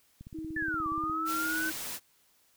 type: click train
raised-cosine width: 5 ms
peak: -33 dBFS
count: 16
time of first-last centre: 0.21-1.098 s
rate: 16.9 Hz
type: tone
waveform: sine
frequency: 318.2 Hz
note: D#4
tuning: 39 cents sharp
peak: -36 dBFS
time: 0.34-1.72 s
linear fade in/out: 10 ms
type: linear two-way sweep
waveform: sine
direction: down then up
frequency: 1778 to 1143 to 1530 Hz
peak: -30 dBFS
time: 0.56-1.7 s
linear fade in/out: 5 ms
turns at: 0.88 s
type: noise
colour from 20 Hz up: white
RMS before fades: -38 dBFS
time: 1.25-2 s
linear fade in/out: 50 ms
effects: white hiss -67 dBFS RMS until 2.56 s